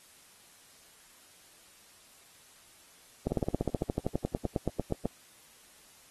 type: slowing click train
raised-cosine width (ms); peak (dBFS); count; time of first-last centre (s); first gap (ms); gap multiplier
2; -15; 22; 3.27-5.056; 50; 1.05
effects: white hiss -58 dBFS RMS until 6.1 s + AAC 32 kbps